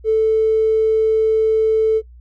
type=tone with tanh clipping; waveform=triangle; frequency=440 Hz; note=A4; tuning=in tune; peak=-11 dBFS; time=0.04-2.02 s; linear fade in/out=50 ms; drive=2 dB; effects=noise-tail reverb RT60 0.1 s tail -21 dB re dry + added 60 Hz sine -39 dBFS peak until 2.2 s